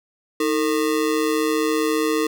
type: ring-modulated tone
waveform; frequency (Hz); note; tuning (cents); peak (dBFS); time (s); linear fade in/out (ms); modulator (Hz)
square; 383.5; G4; -38; -16; 0.4-2.27; 5; 67.4
effects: 9-bit